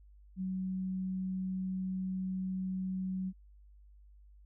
sine tone, 187.2 Hz, F#3, 20 cents sharp, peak -33 dBFS, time 0.36-3.33 s, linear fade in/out 50 ms, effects added 50 Hz sine -55 dBFS peak until 4.45 s

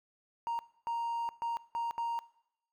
triangle tone bursts at uneven times, 932.3 Hz, A#5, in tune, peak -29 dBFS, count 5, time 0.47-0.59 / 0.87-1.29 / 1.42-1.57 / 1.75-1.91 / 1.98-2.19 s, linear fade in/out 0 ms, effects noise-tail reverb RT60 0.8 s tail -21 dB re dry + tanh soft clip ceiling -26 dBFS

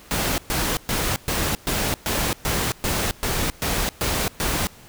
pink noise bursts, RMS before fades -23 dBFS, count 12, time 0.11-4.67 s, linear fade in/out 0 ms, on 270 ms, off 120 ms, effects pink hiss -47 dBFS RMS until 4.88 s

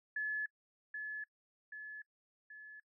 sine tone with echo, 1715 Hz, A6, 45 cents flat, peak -34 dBFS, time 0.16-0.46 s, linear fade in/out 5 ms, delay 780 ms, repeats 3, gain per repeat -5 dB, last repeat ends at 2.8 s, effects noise-tail reverb RT60 0.1 s tail -25 dB re dry

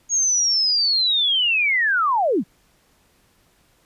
sine linear sweep, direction down, 6645 to 145.8 Hz, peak -16 dBFS, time 0.09-2.44 s, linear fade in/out 50 ms, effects pink hiss -60 dBFS RMS until 3.85 s + resampled to 32000 Hz

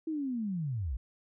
sine linear sweep, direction down, 327.4 to 51 Hz, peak -31 dBFS, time 0.07-0.97 s, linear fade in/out 5 ms, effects none

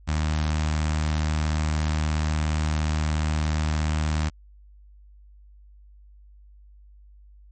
sawtooth tone with notch filter, 77 Hz, D#2, 17 cents flat, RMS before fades -24 dBFS, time 0.07-4.3 s, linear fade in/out 20 ms, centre 430 Hz, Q 1, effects added 50 Hz sine -47 dBFS peak until 7.51 s + MP3 32 kbps

